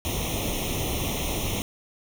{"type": "noise with comb filter", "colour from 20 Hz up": "pink", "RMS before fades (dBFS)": -28, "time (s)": [0.05, 1.62], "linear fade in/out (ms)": 0, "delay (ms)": 0.32, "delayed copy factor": 0.95, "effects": []}